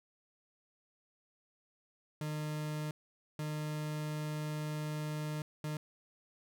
40% pulse tone bursts at uneven times, 152 Hz, D#3, 40 cents flat, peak -35 dBFS, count 3, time 2.21-2.91 / 3.39-5.42 / 5.64-5.77 s, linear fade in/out 2 ms, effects none

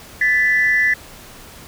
sine tone pair together, 1747 / 1988.7 Hz, A6 / B6, -13 / +12 cents, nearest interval major second, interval 225 cents, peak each -15 dBFS, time 0.21-0.94 s, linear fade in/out 5 ms, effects tanh soft clip ceiling -5 dBFS + pink hiss -40 dBFS RMS until 1.67 s

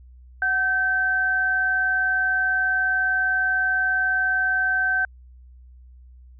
sine tone pair together, 740 / 1546.4 Hz, F#5 / G6, 0 / -24 cents, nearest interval octave + minor second, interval 1276 cents, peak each -29 / -19 dBFS, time 0.42-5.05 s, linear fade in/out 2 ms, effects added 62 Hz sine -44 dBFS peak until 6.39 s

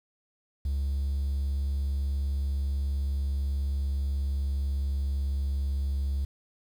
triangle tone with pitch glide, 69.3 to 68.9 Hz, C#2 to C#2, 0 to -10 cents, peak -23 dBFS, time 0.65-6.25 s, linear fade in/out 5 ms, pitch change -10 cents, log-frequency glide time 2.77-5.7 s, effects tanh soft clip ceiling -21 dBFS + 9-bit

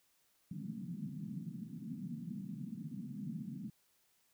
white band-pass noise, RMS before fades -44 dBFS, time 0.51-3.7 s, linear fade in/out 5 ms, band 140 to 240 Hz, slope 48 dB/octave, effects white hiss -74 dBFS RMS until 4.33 s

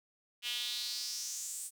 sawtooth tone with high-pass filter sweep, 241.5 Hz, B3, 39 cents flat, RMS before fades -39 dBFS, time 0.42-1.71 s, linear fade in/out 50 ms, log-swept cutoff 2900 to 8800 Hz, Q 4.1, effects none

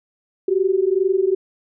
sine tone pair together, 369.7 / 392 Hz, F#4 / G4, -1 / 0 cents, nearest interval minor second, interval 101 cents, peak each -18 dBFS, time 0.48-1.35 s, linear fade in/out 5 ms, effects none

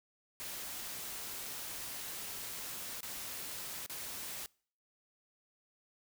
white noise with dropouts, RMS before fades -43 dBFS, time 0.4-4.46 s, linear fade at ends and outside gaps 0 ms, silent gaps 3.006-3.03 / 3.862-3.897 s, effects noise-tail reverb RT60 0.5 s tail -25 dB re dry

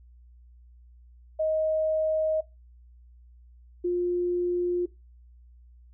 sine tone pair in turn, 628 / 353.6 Hz, D#5 / F4, +16 / +22 cents, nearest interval minor seventh, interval 994 cents, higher first, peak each -23 dBFS, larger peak neither, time 1.39-2.41 / 3.84-4.86 s, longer neither, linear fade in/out 10 ms, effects noise-tail reverb RT60 0.2 s tail -18 dB re dry + added 60 Hz sine -50 dBFS peak until 5.93 s

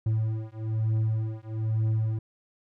triangle beating tone pair, 109.6 / 110.7 Hz, A2 / A2, -6 / +11 cents, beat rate 1.1 Hz, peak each -26 dBFS, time 0.06-2.19 s, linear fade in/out 5 ms, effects none

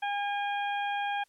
harmonic tone, 812 Hz, G#5, 39 cents flat, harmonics 1 / 2 / 3 / 4, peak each -30 / -36 / -40 / -42 dBFS, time 0.02-1.24 s, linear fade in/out 10 ms, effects white hiss -69 dBFS RMS until 1.28 s + low-pass 11000 Hz 12 dB/octave

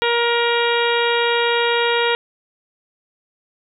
harmonic tone, 472 Hz, A#4, 22 cents sharp, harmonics 1 / 2 / 3 / 4 / 5 / 6 / 7 / 8, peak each -19 / -22 / -24 / -25 / -26 / -27 / -27 / -28 dBFS, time 0.02-2.15 s, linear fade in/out 0 ms, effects none

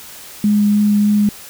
sine tone with vibrato, 207.4 Hz, G#3, 2 cents flat, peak -10 dBFS, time 0.44-1.29 s, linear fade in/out 2 ms, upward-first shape sine, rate 3.3 Hz, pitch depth 10 cents each way, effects white hiss -36 dBFS RMS until 1.49 s

